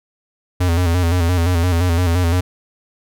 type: tone with vibrato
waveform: square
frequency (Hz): 87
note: F2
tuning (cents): -6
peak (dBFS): -14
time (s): 0.6-2.41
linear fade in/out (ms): 10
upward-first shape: square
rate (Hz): 5.8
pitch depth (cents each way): 62
effects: none